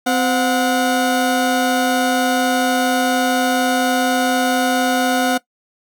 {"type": "tone pair together", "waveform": "30% pulse", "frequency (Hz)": [257.4, 728], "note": ["C4", "F#5"], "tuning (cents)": [-28, -28], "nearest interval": "octave + tritone", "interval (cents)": 1800, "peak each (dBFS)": -15, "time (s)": [0.06, 5.38], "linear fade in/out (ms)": 10, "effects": ["noise-tail reverb RT60 0.1 s tail -19 dB re dry"]}